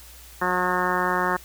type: harmonic tone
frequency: 181 Hz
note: F#3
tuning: 38 cents flat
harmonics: 1 / 2 / 3 / 4 / 5 / 6 / 7 / 8 / 9 / 10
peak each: -32 / -29 / -32 / -31 / -28 / -27 / -30 / -31 / -31 / -31 dBFS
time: 0.41-1.37 s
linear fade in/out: 10 ms
effects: added 60 Hz sine -47 dBFS peak until 1.44 s + white hiss -47 dBFS RMS until 1.44 s